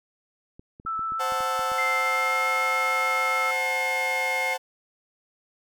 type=clicks; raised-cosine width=3 ms; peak=-32 dBFS; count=9; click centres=0.595 / 0.799 / 0.851 / 0.993 / 1.121 / 1.322 / 1.406 / 1.593 / 1.718 s
type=tone with vibrato; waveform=sine; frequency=1318.5 Hz; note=E6; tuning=in tune; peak=-26 dBFS; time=0.86-3.51 s; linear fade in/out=5 ms; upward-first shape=triangle; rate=6.9 Hz; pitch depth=12 cents each way
type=chord; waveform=40% pulse; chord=F# diminished; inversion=second; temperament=equal; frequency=523.3 / 740 / 880 Hz; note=C5 / F#5 / A5; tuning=0 / 0 / 0 cents; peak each=-31 dBFS; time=1.19-4.58 s; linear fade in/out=20 ms
type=tone with pitch glide; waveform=sine; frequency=2093 to 2142 Hz; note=C7 to C7; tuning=0 to +40 cents; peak=-25 dBFS; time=1.78-4.54 s; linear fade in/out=5 ms; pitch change=+40 cents; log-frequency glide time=1.93-2.49 s
effects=none